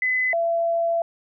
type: tone pair in turn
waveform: sine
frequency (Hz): 2018 / 673.4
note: B6 / E5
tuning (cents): +37 / +37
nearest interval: octave + perfect fifth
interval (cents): 1900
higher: first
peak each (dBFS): -19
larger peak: neither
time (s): 0.02-0.33 / 0.33-1.02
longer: second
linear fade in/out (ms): 2
effects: none